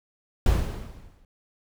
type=noise with exponential decay; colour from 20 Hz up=brown; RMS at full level=-18 dBFS; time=0.46-1.25 s; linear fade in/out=2 ms; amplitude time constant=170 ms; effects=none